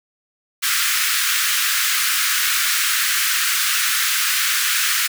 pink high-pass noise, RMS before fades -19 dBFS, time 0.62-5.08 s, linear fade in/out 20 ms, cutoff 1300 Hz, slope 48 dB/octave, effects none

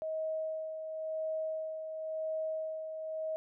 sine tone with tremolo, 633 Hz, D#5, 30 cents sharp, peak -32 dBFS, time 0.02-3.36 s, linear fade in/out 0 ms, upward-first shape sine, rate 0.95 Hz, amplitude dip 50%, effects none

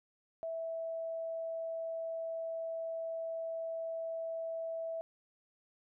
sine tone, 656 Hz, E5, 9 cents flat, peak -36 dBFS, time 0.43-5.01 s, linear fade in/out 0 ms, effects none

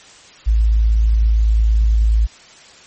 sine tone, 54.6 Hz, A1, 13 cents flat, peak -10 dBFS, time 0.46-2.27 s, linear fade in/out 20 ms, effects white hiss -43 dBFS RMS until 2.86 s + MP3 32 kbps

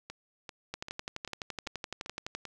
two click trains, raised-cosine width 0.2 ms, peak -24 / -19 dBFS, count 7 / 20, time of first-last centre 0.1-2.453 / 0.74-2.35 s, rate 2.55 / 11.8 Hz, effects none

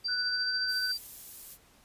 sine tone with tremolo, 4700 Hz, D8, 1 cent sharp, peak -28 dBFS, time 0.04-0.98 s, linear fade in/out 20 ms, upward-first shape sine, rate 14 Hz, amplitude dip 40%
sine tone with pitch glide, 1484 to 1505.6 Hz, F#6 to F#6, +5 to +30 cents, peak -32 dBFS, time 0.08-0.92 s, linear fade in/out 10 ms, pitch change +25 cents, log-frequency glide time 0.27-0.58 s
violet noise, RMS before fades -43 dBFS, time 0.67-1.58 s, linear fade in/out 50 ms
effects pink hiss -61 dBFS RMS until 1.84 s + resampled to 32000 Hz

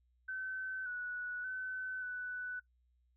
sine tone with pitch steps, 1528 / 1472 / 1517 / 1490 Hz, G6 / F#6 / F#6 / F#6, -45 / -9 / +43 / +12 cents, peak -38 dBFS, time 0.28-2.6 s, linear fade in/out 10 ms, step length 580 ms, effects noise-tail reverb RT60 0.1 s tail -19 dB re dry + added 61 Hz sine -70 dBFS peak until 3.16 s

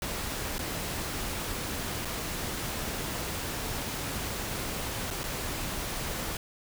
pink noise with dropouts, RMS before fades -34 dBFS, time 0.02-6.37 s, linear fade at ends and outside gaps 2 ms, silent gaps 0.583-0.591 / 2.049-2.053 / 5.105-5.109 / 5.234-5.239 s, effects none

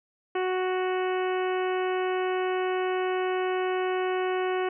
harmonic tone, 370 Hz, F#4, in tune, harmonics 1 / 2 / 3 / 4 / 5 / 6 / 7 / 8, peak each -26 / -32 / -36 / -38 / -40 / -42 / -43 / -44 dBFS, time 0.35-4.69 s, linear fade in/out 5 ms, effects none

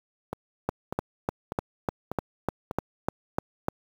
two click trains, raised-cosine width 1 ms, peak -17 / -11 dBFS, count 5 / 11, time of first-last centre 0.33-2.711 / 0.69-3.684 s, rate 1.68 / 3.34 Hz, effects high-pass 60 Hz 12 dB/octave + 7-bit

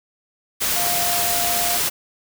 sine tone in noise, 700 Hz, F5, 4 cents sharp, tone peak -25 dBFS, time 0.75-1.78 s, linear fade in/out 20 ms, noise white, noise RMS -21 dBFS, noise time 0.6-1.9 s, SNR -7 dB, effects none

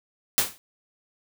white noise with exponential decay, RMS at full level -17 dBFS, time 0.38-0.58 s, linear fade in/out 0 ms, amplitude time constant 42 ms, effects none

